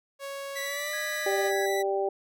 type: tone with pitch glide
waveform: sawtooth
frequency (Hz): 554.4 to 604.6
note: C#5 to D#5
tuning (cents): 0 to -50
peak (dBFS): -31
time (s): 0.19-1.52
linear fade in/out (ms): 50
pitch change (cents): +150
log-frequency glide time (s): 0.63-0.95
type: tone with vibrato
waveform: sawtooth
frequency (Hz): 1970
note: B6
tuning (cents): -5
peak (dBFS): -29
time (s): 0.55-1.83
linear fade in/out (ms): 20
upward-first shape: sine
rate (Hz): 14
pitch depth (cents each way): 8
type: tone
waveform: triangle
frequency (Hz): 1664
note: G#6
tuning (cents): +3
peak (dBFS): -33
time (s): 0.93-1.66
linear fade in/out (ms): 5
type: harmonic tone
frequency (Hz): 196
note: G3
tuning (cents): 0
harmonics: 2 / 3 / 4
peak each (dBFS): -27 / -31 / -31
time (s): 1.26-2.09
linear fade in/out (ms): 5
effects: none